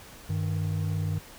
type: tone pair together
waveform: triangle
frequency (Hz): 98 / 155.56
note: G2 / D#3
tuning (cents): 0 / 0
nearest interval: minor sixth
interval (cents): 800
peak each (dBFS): -26 / -28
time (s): 0.29-1.19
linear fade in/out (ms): 10
effects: pink hiss -48 dBFS RMS until 1.38 s